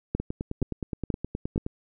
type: two click trains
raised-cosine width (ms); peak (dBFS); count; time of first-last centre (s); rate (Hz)
3; -17 / -12; 15 / 4; 0.2-1.664 / 0.15-1.579; 9.56 / 2.1
effects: none